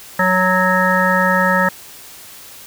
harmonic tone, 185 Hz, F#3, in tune, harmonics 1 / 3 / 5 / 7 / 9 / 10, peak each -19 / -19 / -19 / -19 / -19 / -19 dBFS, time 0.19-1.69 s, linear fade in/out 5 ms, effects white hiss -38 dBFS RMS until 2.66 s

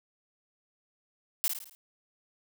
blue noise with echo, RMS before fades -27 dBFS, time 1.44-1.48 s, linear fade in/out 0 ms, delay 54 ms, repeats 5, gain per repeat -6 dB, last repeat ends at 1.75 s, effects none

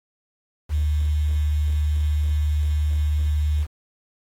sine tone with quantisation, 75.1 Hz, D2, 39 cents sharp, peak -18 dBFS, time 0.69-3.67 s, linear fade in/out 50 ms, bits 7, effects AAC 48 kbps

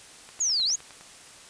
click train, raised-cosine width 0.3 ms, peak -30 dBFS, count 8, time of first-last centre 0.29-1.01 s, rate 9.72 Hz
sine exponential two-way sweep, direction down then up, 7040 to 3824 to 7040 Hz, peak -22 dBFS, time 0.4-0.76 s, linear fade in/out 10 ms, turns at 0.64 s
effects white hiss -48 dBFS RMS until 1.49 s + resampled to 22050 Hz

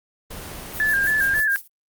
pink noise, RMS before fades -35 dBFS, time 0.3-1.41 s, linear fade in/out 10 ms
violet noise with tremolo, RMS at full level -30 dBFS, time 0.72-1.68 s, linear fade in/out 50 ms, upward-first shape sine, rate 6.3 Hz, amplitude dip 90%
sine tone with vibrato, 1668 Hz, G#6, 7 cents sharp, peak -17 dBFS, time 0.8-1.56 s, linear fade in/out 0 ms, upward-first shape square, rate 3.7 Hz, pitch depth 64 cents each way
effects Opus 24 kbps

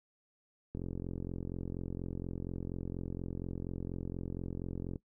click train, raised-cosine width 3 ms, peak -26 dBFS, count 187, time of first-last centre 0.75-4.958 s, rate 44.2 Hz, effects noise-tail reverb RT60 0.1 s tail -19 dB re dry

